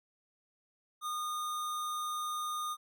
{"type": "tone", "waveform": "square", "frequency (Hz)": 1225, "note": "D#6", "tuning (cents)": -27, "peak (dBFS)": -35, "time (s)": [1.01, 2.77], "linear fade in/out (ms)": 50, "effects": []}